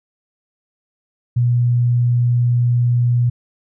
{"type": "tone", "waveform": "sine", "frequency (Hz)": 121.2, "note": "B2", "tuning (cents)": -32, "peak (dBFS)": -12, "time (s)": [1.36, 3.3], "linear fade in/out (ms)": 10, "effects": []}